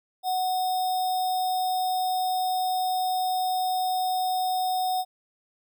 sine tone with sample-and-hold, 740 Hz, F#5, in tune, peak -23 dBFS, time 0.23-5.05 s, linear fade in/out 50 ms, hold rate 4410 Hz, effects none

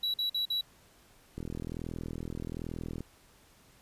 triangle tone bursts, 3913 Hz, B7, 17 cents flat, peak -27 dBFS, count 4, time 0.03-0.611 s, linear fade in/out 5 ms, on 110 ms, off 47 ms
click train, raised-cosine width 3 ms, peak -25 dBFS, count 68, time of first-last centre 1.38-3.006 s, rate 41.2 Hz
effects pink hiss -61 dBFS RMS until 3.81 s + resampled to 32000 Hz

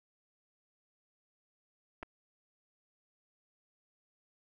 clicks, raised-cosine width 0.5 ms, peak -28 dBFS, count 2, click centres 2.028 / 2.031 s, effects none

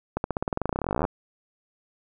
accelerating click train, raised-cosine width 1 ms, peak -11 dBFS, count 29, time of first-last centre 0.17-1.051 s, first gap 71 ms, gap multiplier 0.93, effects none

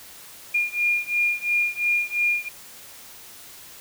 sine beating tone pair, 2416 / 2418.9 Hz, D7 / D#7, +48 / -49 cents, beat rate 2.9 Hz, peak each -23 / -24 dBFS, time 0.54-2.49 s, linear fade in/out 10 ms, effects white hiss -44 dBFS RMS until 3.8 s

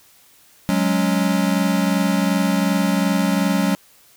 square chord, F# suspended second, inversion none, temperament equal, 185 / 207.7 / 277.2 Hz, F#3 / G#3 / C#4, 0 / 0 / 0 cents, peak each -20 / -22 / -23 dBFS, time 0.69-3.75 s, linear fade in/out 0 ms, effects white hiss -52 dBFS RMS until 4.16 s

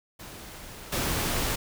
pink noise with level steps, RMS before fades -43 / -28 dBFS, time 0.19-1.56 s, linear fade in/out 10 ms, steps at 0.92 s, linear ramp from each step 10 ms, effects none

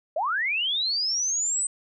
sine linear sweep, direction up, 570 to 8200 Hz, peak -23 dBFS, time 0.16-1.67 s, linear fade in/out 5 ms, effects none

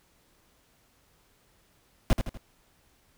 brown noise with echo, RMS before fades -19 dBFS, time 2.1-2.13 s, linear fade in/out 0 ms, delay 81 ms, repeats 3, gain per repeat -7 dB, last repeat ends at 2.373 s, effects pink hiss -65 dBFS RMS until 3.17 s

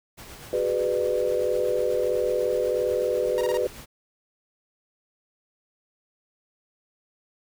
pink noise with tremolo, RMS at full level -42 dBFS, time 0.17-3.86 s, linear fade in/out 20 ms, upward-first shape sine, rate 8.1 Hz, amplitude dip 30%
sine chord, G# half-diminished seventh, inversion third, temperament just, 373.8 / 415.3 / 498.4 / 598 Hz, F#4 / G#4 / B4 / D5, +18 / 0 / +16 / +31 cents, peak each -29 / -29 / -24 / -29 dBFS, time 0.53-3.67 s, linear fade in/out 2 ms
sawtooth tone bursts, 940 Hz, A#5, 14 cents sharp, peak -27 dBFS, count 4, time 3.38-3.572 s, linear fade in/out 0 ms, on 30 ms, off 24 ms
effects none

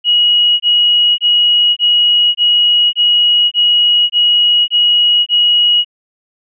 sine tone bursts, 2903 Hz, F#7, 34 cents flat, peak -7 dBFS, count 10, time 0.04-5.847 s, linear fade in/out 50 ms, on 560 ms, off 23 ms, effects none

